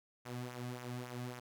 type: tone with flanger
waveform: sawtooth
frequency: 123.47 Hz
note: B2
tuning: in tune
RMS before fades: -44 dBFS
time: 0.25-1.4 s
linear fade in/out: 10 ms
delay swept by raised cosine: 0.22 to 2.22 ms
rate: 3.6 Hz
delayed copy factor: -0.65
effects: none